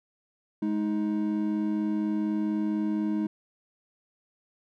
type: tone pair together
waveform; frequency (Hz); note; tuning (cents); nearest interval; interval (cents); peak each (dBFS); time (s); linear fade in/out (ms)
triangle; 210 / 314.2; G#3 / D#4; +19 / +17; perfect fifth; 698; -26; 0.62-3.27; 5
effects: none